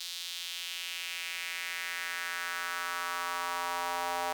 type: tone with high-pass filter sweep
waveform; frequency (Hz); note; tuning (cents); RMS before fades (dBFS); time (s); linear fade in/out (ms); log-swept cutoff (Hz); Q
square; 87.31; F2; 0; -36; 0-4.33; 5; 3900 to 770; 2.4
effects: none